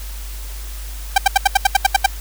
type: tone bursts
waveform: sawtooth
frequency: 784 Hz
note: G5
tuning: in tune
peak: -4 dBFS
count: 10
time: 1.16-2.062 s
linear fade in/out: 5 ms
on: 20 ms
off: 78 ms
effects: added 50 Hz sine -27 dBFS peak until 2.2 s + white hiss -37 dBFS RMS until 2.2 s